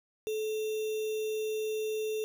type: tone with sample-and-hold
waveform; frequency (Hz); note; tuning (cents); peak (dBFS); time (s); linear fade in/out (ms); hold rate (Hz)
sine; 433.4; A4; -26; -30; 0.27-2.24; 0; 3150
effects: none